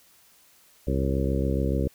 harmonic tone with a mistuned harmonic, 67 Hz, C2, 42 cents sharp, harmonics 1 / 2 / 3 / 4 / 5 / 6 / 7 / 8, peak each -26 / -29 / -31 / -32 / -33 / -34 / -34 / -35 dBFS, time 0.87-1.88 s, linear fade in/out 5 ms, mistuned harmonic 8, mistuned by +34 cents, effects white hiss -58 dBFS RMS until 1.94 s

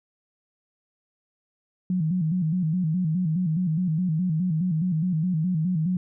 sine tone with vibrato, 169.7 Hz, F3, 49 cents flat, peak -21 dBFS, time 1.9-5.97 s, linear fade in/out 2 ms, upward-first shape square, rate 4.8 Hz, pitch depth 130 cents each way, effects none

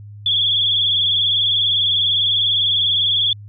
sine tone with vibrato, 3361 Hz, G#7, 20 cents sharp, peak -14 dBFS, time 0.26-3.33 s, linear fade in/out 2 ms, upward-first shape sine, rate 20 Hz, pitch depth 72 cents each way, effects added 103 Hz sine -34 dBFS peak until 3.48 s

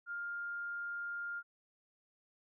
sine tone, 1405 Hz, F6, 10 cents sharp, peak -38 dBFS, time 0.06-1.43 s, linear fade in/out 50 ms, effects none

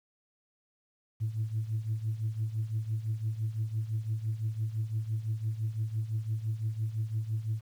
sine tone with tremolo, 110 Hz, A2, in tune, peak -25 dBFS, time 1.2-7.61 s, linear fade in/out 20 ms, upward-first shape triangle, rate 5.9 Hz, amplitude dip 85%, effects tanh soft clip ceiling -24 dBFS + 10-bit

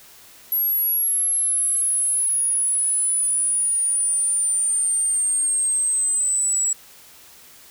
sine linear sweep, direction down, 11580 to 7760 Hz, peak -16 dBFS, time 0.52-6.73 s, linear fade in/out 2 ms, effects tanh soft clip ceiling -16 dBFS + white hiss -47 dBFS RMS until 7.7 s

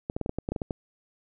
clicks, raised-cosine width 2 ms, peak -16 dBFS, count 11, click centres 0.099 / 0.165 / 0.213 / 0.261 / 0.294 / 0.386 / 0.489 / 0.52 / 0.562 / 0.618 / 0.708 s, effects none

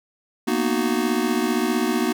square chord, B major seventh, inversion third, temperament just, 231.5 / 246.9 / 308.7 / 370.4 Hz, A#3 / B3 / D#4 / F#4, -12 / 0 / -14 / +2 cents, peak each -26 dBFS, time 0.47-2.13 s, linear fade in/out 10 ms, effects none

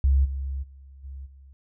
sine tone with level steps, 67.8 Hz, C#2, 38 cents flat, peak -16 / -27 / -44 / -35 / -46 dBFS, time 0.04-1.53 s, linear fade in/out 0 ms, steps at 0.24 / 0.62 / 1.03 / 1.25 s, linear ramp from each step 20 ms, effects none

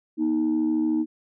sine tone pair together, 240 / 313.4 Hz, B3 / D#4, -49 / +13 cents, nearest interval perfect fourth, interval 462 cents, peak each -25 / -20 dBFS, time 0.17-1.06 s, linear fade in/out 50 ms, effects tanh soft clip ceiling -16 dBFS

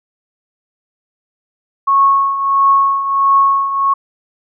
sine tone with tremolo, 1100 Hz, C#6, 14 cents flat, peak -6 dBFS, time 1.87-3.94 s, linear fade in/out 10 ms, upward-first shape triangle, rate 1.5 Hz, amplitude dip 70%, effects none

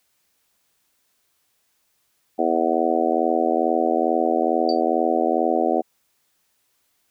harmonic tone, 82.3 Hz, E2, 2 cents flat, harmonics 3 / 4 / 5 / 6 / 7 / 8 / 9, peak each -27 / -24 / -26 / -27 / -26 / -25 / -23 dBFS, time 2.38-5.82 s, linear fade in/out 20 ms
sine tone with exponential decay, 4617 Hz, D8, 30 cents flat, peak -23 dBFS, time 4.69-4.81 s, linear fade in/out 1 ms, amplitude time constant 25 ms
effects white hiss -68 dBFS RMS until 7.1 s

